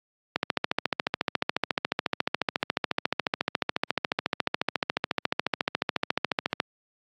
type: click train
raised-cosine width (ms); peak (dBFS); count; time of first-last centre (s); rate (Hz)
0.3; -7; 89; 0.36-6.601; 14.1
effects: high-pass 150 Hz 12 dB/octave + AAC 48 kbps